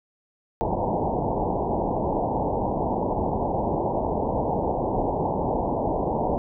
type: low-pass noise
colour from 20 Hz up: white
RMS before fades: -25 dBFS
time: 0.61-6.38 s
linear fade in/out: 0 ms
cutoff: 940 Hz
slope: 96 dB/octave
effects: none